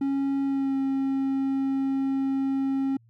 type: tone with pitch glide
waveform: triangle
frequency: 275 to 270.1 Hz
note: C#4 to C#4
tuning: -14 to -45 cents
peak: -21 dBFS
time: 0.01-2.97 s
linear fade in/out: 5 ms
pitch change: -31 cents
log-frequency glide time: 0.44-0.76 s
effects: added 115 Hz sine -55 dBFS peak until 3.09 s